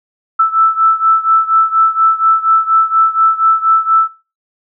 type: beating tone pair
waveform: sine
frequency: 1318.5 / 1322.7 Hz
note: E6 / E6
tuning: 0 / +5 cents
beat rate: 4.2 Hz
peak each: -10 / -12 dBFS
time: 0.39-4.08 s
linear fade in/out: 10 ms
effects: noise-tail reverb RT60 0.3 s tail -18 dB re dry